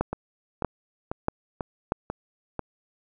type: two click trains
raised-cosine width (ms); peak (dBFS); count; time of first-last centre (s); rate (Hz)
1; -15 / -9; 6 / 4; 0.13-2.593 / 0.01-1.921; 2.03 / 1.57
effects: none